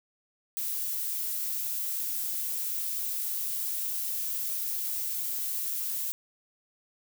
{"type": "noise", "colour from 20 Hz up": "violet", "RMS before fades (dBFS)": -32, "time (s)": [0.57, 6.12], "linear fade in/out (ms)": 0, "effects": []}